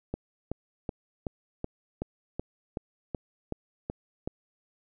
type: click train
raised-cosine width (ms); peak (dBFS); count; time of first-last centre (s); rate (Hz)
2; -18; 12; 0.14-4.275; 2.66
effects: none